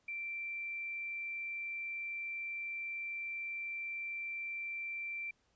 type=tone; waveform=sine; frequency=2349 Hz; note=D7; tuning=in tune; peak=-38 dBFS; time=0.08-5.31 s; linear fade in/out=5 ms; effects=pink hiss -75 dBFS RMS until 5.55 s + resampled to 16000 Hz